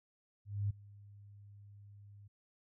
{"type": "tone with ADSR envelope", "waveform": "sine", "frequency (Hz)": 101.6, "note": "G#2", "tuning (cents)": -38, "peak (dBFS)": -30, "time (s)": [0.45, 2.28], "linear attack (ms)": 250, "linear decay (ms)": 11, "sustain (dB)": -23, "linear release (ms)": 10, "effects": []}